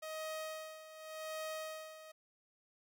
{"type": "tone with tremolo", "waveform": "sawtooth", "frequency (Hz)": 629, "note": "D#5", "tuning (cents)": 19, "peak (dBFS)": -36, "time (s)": [0.02, 2.12], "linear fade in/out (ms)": 10, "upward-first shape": "sine", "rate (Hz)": 0.87, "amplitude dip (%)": 75, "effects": []}